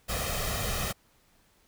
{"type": "noise with comb filter", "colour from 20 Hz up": "pink", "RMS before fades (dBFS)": -31, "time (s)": [0.08, 0.93], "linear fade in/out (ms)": 20, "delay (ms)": 1.6, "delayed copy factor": 0.7, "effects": ["pink hiss -65 dBFS RMS until 1.67 s"]}